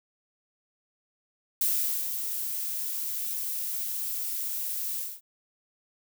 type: noise with ADSR envelope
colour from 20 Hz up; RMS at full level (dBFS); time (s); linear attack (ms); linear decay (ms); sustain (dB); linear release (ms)
violet; -25; 1.61-5.21; 3; 460; -7; 220
effects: none